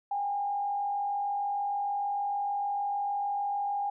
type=tone with frequency modulation; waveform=sine; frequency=809 Hz; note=G#5; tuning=46 cents flat; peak=-28 dBFS; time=0.11-3.9 s; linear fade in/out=5 ms; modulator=46.6 Hz; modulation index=0.39; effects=none